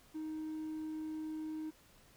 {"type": "tone", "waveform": "triangle", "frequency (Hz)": 312.3, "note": "D#4", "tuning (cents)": 7, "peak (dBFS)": -36, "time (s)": [0.14, 1.71], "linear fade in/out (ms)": 20, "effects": ["tanh soft clip ceiling -33 dBFS", "pink hiss -64 dBFS RMS until 2.16 s"]}